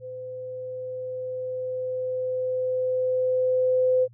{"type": "tone with level ramp", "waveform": "sine", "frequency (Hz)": 510, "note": "C5", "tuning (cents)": -44, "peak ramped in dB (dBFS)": [-34, -17], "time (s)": [0, 4.08], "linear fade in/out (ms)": 50, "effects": ["added 118 Hz sine -49 dBFS peak until 4.13 s"]}